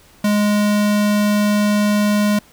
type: tone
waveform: square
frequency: 207.7 Hz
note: G#3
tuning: in tune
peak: -14 dBFS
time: 0.24-2.39 s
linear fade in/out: 5 ms
effects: pink hiss -49 dBFS RMS until 2.52 s